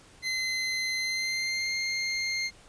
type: tone with pitch glide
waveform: 25% pulse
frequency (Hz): 2056 to 2115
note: C7 to C7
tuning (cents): -31 to +18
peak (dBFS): -24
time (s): 0.22-2.51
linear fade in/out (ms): 50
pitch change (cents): +49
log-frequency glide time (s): 0.97-1.74
effects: pink hiss -55 dBFS RMS until 2.68 s + resampled to 22050 Hz